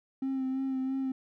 triangle tone with vibrato, 264.5 Hz, C4, 19 cents sharp, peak -26 dBFS, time 0.22-1.12 s, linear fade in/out 5 ms, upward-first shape sine, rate 3 Hz, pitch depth 24 cents each way, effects tanh soft clip ceiling -24 dBFS

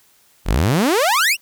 sawtooth exponential sweep, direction up, 38 to 2960 Hz, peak -10 dBFS, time 0.45-1.37 s, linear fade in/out 50 ms, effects white hiss -55 dBFS RMS until 1.41 s

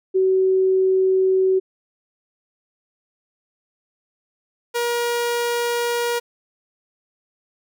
sine / sawtooth tone pair in turn, 377.7 / 476 Hz, F#4 / A#4, +36 / +36 cents, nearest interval major third, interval 400 cents, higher second, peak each -14 / -16 dBFS, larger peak first, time 0.14-1.6 / 4.74-6.2 s, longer neither, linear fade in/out 20 ms, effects none

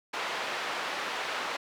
pink band-pass noise, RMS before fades -34 dBFS, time 0.13-1.57 s, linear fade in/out 10 ms, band 660 to 3300 Hz, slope 12 dB/octave, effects none

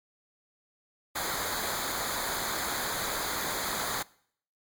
pink noise with comb filter, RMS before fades -32 dBFS, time 1.15-4.03 s, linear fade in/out 10 ms, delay 0.36 ms, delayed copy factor -0.8, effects noise-tail reverb RT60 0.6 s tail -22 dB re dry + MP3 96 kbps

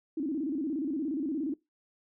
sine tone with vibrato, 293.7 Hz, D4, in tune, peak -29 dBFS, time 0.17-1.54 s, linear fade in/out 5 ms, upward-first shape square, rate 17 Hz, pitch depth 150 cents each way, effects noise-tail reverb RT60 0.2 s tail -22 dB re dry

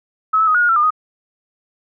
sine tone with pitch steps, 1287 / 1308 / 1254 / 1446 / 1432 / 1346 / 1205 / 1248 Hz, E6 / E6 / D#6 / F#6 / F6 / E6 / D6 / D#6, -42 / -14 / +13 / -40 / +43 / +36 / +44 / +5 cents, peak -11 dBFS, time 0.33-0.906 s, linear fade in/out 10 ms, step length 72 ms, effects none

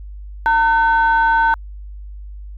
sine tone pair together, 909 / 1517.8 Hz, A#5 / F#6, -44 / +44 cents, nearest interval major sixth, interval 888 cents, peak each -12 / -15 dBFS, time 0.46-1.54 s, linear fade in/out 0 ms, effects tanh soft clip ceiling -6 dBFS + added 50 Hz sine -30 dBFS peak until 2.57 s

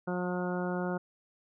harmonic tone, 179.6 Hz, F3, 49 cents sharp, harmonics 1 / 2 / 3 / 4 / 5 / 6 / 7 / 8, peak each -33 / -36 / -38 / -41 / -43 / -48 / -46 / -42 dBFS, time 0.07-0.98 s, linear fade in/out 10 ms, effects none

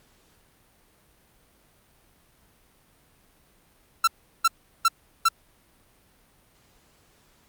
45% pulse tone bursts, 1345 Hz, E6, 34 cents sharp, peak -16 dBFS, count 4, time 4.04-5.286 s, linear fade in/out 5 ms, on 34 ms, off 370 ms, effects pink hiss -61 dBFS RMS until 7.48 s + Opus 48 kbps

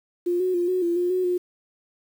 sine tone with pitch steps, 351.2 / 368.4 / 350.1 / 367.9 / 343.1 / 354.7 / 368.1 / 358.1 Hz, F4 / F#4 / F4 / F#4 / F4 / F4 / F#4 / F4, +10 / -7 / +4 / -10 / -31 / +27 / -9 / +43 cents, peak -20 dBFS, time 0.26-1.38 s, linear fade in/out 10 ms, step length 140 ms, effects 8-bit

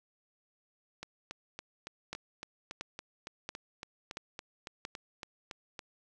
two click trains, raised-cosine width 0.2 ms, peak -24 / -21 dBFS, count 18 / 5, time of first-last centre 1.03-5.792 / 2.13-4.851 s, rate 3.57 / 1.47 Hz, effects none

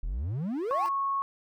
triangle exponential sweep, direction up, 34.92 to 932.3 Hz, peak -27 dBFS, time 0.03-0.86 s, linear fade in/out 0 ms
10% pulse tone with exponential growth, 343.1 Hz, F4, 31 cents flat, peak -33 dBFS, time 0.29-0.89 s, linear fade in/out 5 ms, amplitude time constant 130 ms
sine tone, 1100 Hz, C#6, 14 cents flat, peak -26 dBFS, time 0.71-1.22 s, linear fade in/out 0 ms
effects none

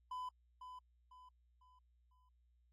triangle tone with echo, 1005 Hz, B5, 30 cents sharp, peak -40 dBFS, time 0.11-0.29 s, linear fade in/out 5 ms, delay 500 ms, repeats 4, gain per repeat -8 dB, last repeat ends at 2.29 s, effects added 60 Hz sine -70 dBFS peak until 2.72 s + AAC 48 kbps

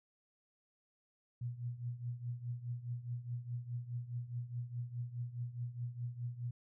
sine tone with tremolo, 121 Hz, B2, 35 cents flat, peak -35 dBFS, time 1.41-6.51 s, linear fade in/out 5 ms, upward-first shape triangle, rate 4.8 Hz, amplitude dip 85%, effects none

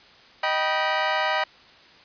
20% pulse chord, Eb augmented, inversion none, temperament just, 622.3 / 777.8 / 972.3 Hz, Eb5 / G5 / B5, 0 / -14 / -27 cents, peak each -21 dBFS, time 0.43-1.44 s, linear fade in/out 5 ms, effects white hiss -51 dBFS RMS until 2.04 s + resampled to 11025 Hz

